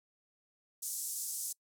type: band-pass noise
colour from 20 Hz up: white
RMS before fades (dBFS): -39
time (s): 0.82-1.53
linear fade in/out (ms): 10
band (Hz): 6200 to 12000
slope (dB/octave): 24
effects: noise-tail reverb RT60 0.1 s tail -25 dB re dry